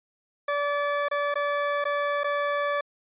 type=tone with dropouts; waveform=20% pulse; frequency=577 Hz; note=D5; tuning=31 cents flat; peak=-19 dBFS; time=0.48-2.81 s; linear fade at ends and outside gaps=5 ms; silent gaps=1.085-1.112 / 1.342-1.355 / 1.842-1.852 / 2.235-2.242 s; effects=resampled to 8000 Hz